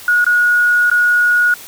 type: tone with dropouts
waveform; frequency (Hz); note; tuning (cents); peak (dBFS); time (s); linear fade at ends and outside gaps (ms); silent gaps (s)
sine; 1450; F#6; -35; -9; 0.08-1.54; 2; 0.244-0.265 / 0.9-0.914
effects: white hiss -35 dBFS RMS until 1.67 s